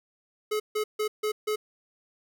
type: tone bursts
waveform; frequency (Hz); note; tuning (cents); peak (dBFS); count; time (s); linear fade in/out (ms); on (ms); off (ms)
square; 426.4; G#4; +46; -26; 5; 0.51-1.56; 10; 90; 150
effects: none